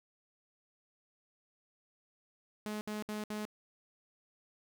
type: tone bursts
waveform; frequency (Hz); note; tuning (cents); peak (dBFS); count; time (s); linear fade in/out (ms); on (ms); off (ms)
sawtooth; 211.8; G#3; +34; -33; 4; 2.66-3.452; 0; 150; 64
effects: none